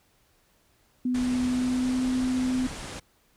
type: tone with pitch glide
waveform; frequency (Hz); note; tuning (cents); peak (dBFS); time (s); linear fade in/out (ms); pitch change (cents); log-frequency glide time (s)
sine; 250.4 to 254.9; B3 to C4; +24 to -45; -23; 1.05-2.67; 5; +31; 1.49-1.99
type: low-pass noise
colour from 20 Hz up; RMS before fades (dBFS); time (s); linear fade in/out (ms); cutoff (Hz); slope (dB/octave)
pink; -38; 1.14-3; 10; 10000; 48
effects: pink hiss -65 dBFS RMS until 3.36 s